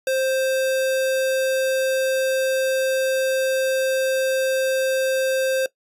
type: tone with sample-and-hold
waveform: sine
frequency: 527 Hz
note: C5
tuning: 12 cents sharp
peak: -18 dBFS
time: 0.07-5.66 s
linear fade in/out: 2 ms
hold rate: 2100 Hz
effects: noise-tail reverb RT60 0.1 s tail -19 dB re dry + resampled to 32000 Hz